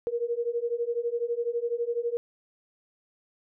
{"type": "beating tone pair", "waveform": "sine", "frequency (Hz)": [466.2, 478.2], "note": ["A#4", "A#4"], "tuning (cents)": [0, 44], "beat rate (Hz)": 12, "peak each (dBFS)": [-30, -29], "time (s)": [0.07, 2.17], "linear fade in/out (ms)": 0, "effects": []}